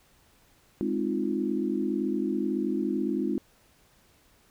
sine chord, F minor seventh, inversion first, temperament equal, 207.7 / 261.6 / 311.1 / 349.2 Hz, Ab3 / C4 / Eb4 / F4, 0 / 0 / 0 / 0 cents, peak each -31 dBFS, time 0.81-3.38 s, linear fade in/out 0 ms, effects pink hiss -62 dBFS RMS until 4.5 s

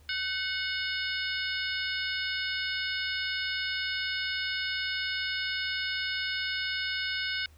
harmonic tone with a mistuned harmonic, 730 Hz, F#5, 24 cents flat, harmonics 2 / 3 / 4 / 5 / 6 / 7, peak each -34 / -36 / -37 / -38 / -39 / -39 dBFS, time 0.09-7.46 s, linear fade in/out 2 ms, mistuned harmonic 2, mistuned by +63 cents, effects added 76 Hz sine -54 dBFS peak until 7.57 s + pink hiss -63 dBFS RMS until 7.57 s

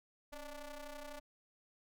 sawtooth ring-modulated tone, 290 Hz, D4, 22 cents flat, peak -39 dBFS, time 0.32-1.2 s, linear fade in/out 10 ms, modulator 306 Hz, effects none

